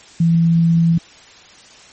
sine tone, 166.8 Hz, E3, 21 cents sharp, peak -10 dBFS, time 0.2-0.98 s, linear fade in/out 5 ms, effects white hiss -43 dBFS RMS until 1.92 s + MP3 32 kbps

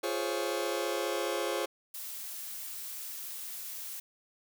sawtooth chord, Db major seventh, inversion first, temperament just, 346.5 / 415.8 / 519.7 / 554.4 Hz, F4 / Ab4 / C5 / Db5, -14 / +2 / -12 / 0 cents, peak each -32 dBFS, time 0.03-1.66 s, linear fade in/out 10 ms
blue noise, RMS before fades -41 dBFS, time 1.94-4 s, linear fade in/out 5 ms
effects none

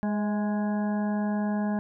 harmonic tone with a mistuned harmonic, 207.7 Hz, G#3, in tune, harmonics 1 / 2 / 3 / 4 / 5 / 7 / 8, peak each -25 / -41 / -36 / -37 / -44 / -49 / -43 dBFS, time 0.03-1.79 s, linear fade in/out 0 ms, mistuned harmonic 3, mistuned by +34 cents, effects none

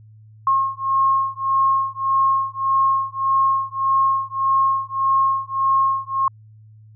sine beating tone pair, 1077 / 1078.7 Hz, C6 / C#6, +50 / -48 cents, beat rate 1.7 Hz, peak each -19 dBFS, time 0.47-6.28 s, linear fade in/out 2 ms, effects added 108 Hz sine -43 dBFS peak until 6.95 s

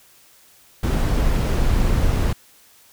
brown noise, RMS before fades -18 dBFS, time 0.83-2.33 s, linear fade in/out 5 ms, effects white hiss -52 dBFS RMS until 2.92 s

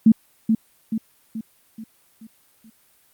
sine tone with echo, 221.9 Hz, A3, 15 cents sharp, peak -8 dBFS, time 0.06-0.12 s, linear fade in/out 5 ms, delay 430 ms, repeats 6, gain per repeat -6 dB, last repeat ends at 2.7 s, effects white hiss -59 dBFS RMS until 3.13 s + Opus 32 kbps

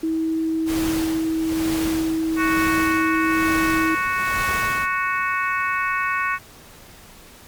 sine tone, 322 Hz, E4, 41 cents flat, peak -19 dBFS, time 0.03-3.95 s, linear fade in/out 5 ms
pink noise with tremolo, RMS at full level -28 dBFS, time 0.65-4.88 s, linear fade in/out 50 ms, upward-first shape sine, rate 1.1 Hz, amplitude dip 70%
harmonic tone, 370 Hz, F#4, in tune, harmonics 3 / 4 / 5 / 6 / 7, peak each -23 / -25 / -27 / -29 / -30 dBFS, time 2.36-6.39 s, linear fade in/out 50 ms
effects pink hiss -45 dBFS RMS until 7.47 s + MP3 96 kbps

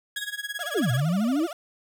30% pulse tone with tremolo, 1661.2 Hz, G#6, in tune, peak -25 dBFS, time 0.16-1 s, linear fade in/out 2 ms, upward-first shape sine, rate 18 Hz, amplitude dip 90%
sawtooth tone with exponential decay, 3729 Hz, A#7, in tune, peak -29 dBFS, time 0.17-0.51 s, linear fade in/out 0 ms, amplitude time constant 73 ms
30% pulse tone with vibrato, 643 Hz, E5, 43 cents flat, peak -31 dBFS, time 0.59-1.53 s, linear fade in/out 2 ms, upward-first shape sine, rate 13 Hz, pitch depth 200 cents each way
sine exponential two-way sweep, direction down then up, 520 to 116.54 to 353.4 Hz, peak -21 dBFS, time 0.74-1.47 s, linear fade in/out 20 ms, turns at 0.91 s
effects none

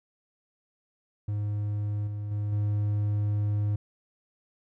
triangle tone with level steps, 103.83 Hz, G#2, in tune, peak -25 / -29 / -25 / -22 dBFS, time 1.28-3.76 s, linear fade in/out 5 ms, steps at 2.07 / 2.31 / 2.52 s, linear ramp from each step 5 ms, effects none

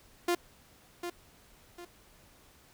sawtooth tone with echo, 349.2 Hz, F4, in tune, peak -22 dBFS, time 0.28-0.35 s, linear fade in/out 5 ms, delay 750 ms, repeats 2, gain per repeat -9 dB, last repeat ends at 1.85 s, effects pink hiss -60 dBFS RMS until 2.73 s

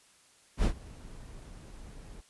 brown noise with ADSR envelope, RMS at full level -24 dBFS, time 0.57-2.22 s, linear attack 71 ms, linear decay 88 ms, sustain -23 dB, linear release 25 ms, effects white hiss -62 dBFS RMS until 2.29 s + resampled to 24000 Hz

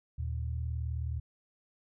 sine tone pair together, 77.5 / 116.83 Hz, D#2 / A#2, -6 / +4 cents, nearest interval perfect fifth, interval 710 cents, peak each -33 / -37 dBFS, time 0.18-1.2 s, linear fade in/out 10 ms, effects none

